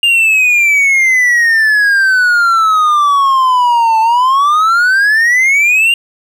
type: exponential two-way sweep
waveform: triangle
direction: down then up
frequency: 2823 to 880 to 2823 Hz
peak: -5 dBFS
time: 0.03-5.94 s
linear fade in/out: 2 ms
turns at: 4 s
effects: none